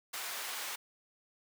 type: high-pass noise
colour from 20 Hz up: pink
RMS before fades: -40 dBFS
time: 0.13-0.76 s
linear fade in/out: 10 ms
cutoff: 1000 Hz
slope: 12 dB/octave
effects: none